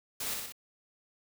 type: noise with echo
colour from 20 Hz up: white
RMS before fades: -36 dBFS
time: 0.2-0.34 s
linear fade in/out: 5 ms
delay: 61 ms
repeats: 3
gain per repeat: -3 dB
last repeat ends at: 0.523 s
effects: none